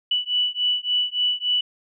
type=beating tone pair; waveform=sine; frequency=2960 / 2963.5 Hz; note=F#7 / F#7; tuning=0 / +2 cents; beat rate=3.5 Hz; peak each=-23 dBFS; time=0.11-1.61 s; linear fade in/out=5 ms; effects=none